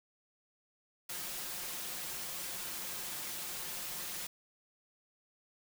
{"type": "noise with comb filter", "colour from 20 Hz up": "white", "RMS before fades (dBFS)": -41, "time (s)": [1.09, 4.27], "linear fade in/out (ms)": 5, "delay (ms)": 5.6, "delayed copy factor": 0.55, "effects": []}